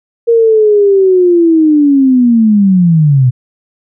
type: linear sweep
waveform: sine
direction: down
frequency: 469.6 to 121.2 Hz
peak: -4 dBFS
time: 0.27-3.31 s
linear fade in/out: 20 ms
effects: none